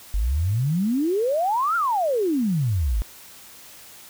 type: exponential two-way sweep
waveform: sine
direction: up then down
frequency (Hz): 46.68 to 1420 to 46.68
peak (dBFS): -19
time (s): 0.14-3.02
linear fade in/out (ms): 0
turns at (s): 1.76
effects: white hiss -45 dBFS RMS until 4.09 s